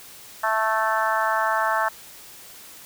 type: harmonic tone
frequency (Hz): 220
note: A3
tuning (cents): 0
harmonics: 3 / 4 / 5 / 6 / 7 / 8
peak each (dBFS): -27 / -25 / -26 / -27 / -28 / -29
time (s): 0.43-1.89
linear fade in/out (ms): 10
effects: white hiss -44 dBFS RMS until 2.85 s